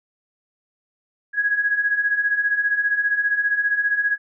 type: beating tone pair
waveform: sine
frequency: 1650 / 1665 Hz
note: G#6 / G#6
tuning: -12 / +4 cents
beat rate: 15 Hz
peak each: -24 / -19 dBFS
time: 1.33-4.18 s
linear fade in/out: 50 ms
effects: none